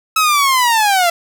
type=linear sweep; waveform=sawtooth; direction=down; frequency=1300 to 670 Hz; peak=-7 dBFS; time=0.16-1.1 s; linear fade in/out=5 ms; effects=none